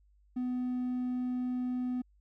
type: tone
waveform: triangle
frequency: 250.2 Hz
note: B3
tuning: 23 cents sharp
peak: -28 dBFS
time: 0.36-2.02 s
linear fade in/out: 10 ms
effects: tanh soft clip ceiling -24 dBFS + added 50 Hz sine -62 dBFS peak until 2.2 s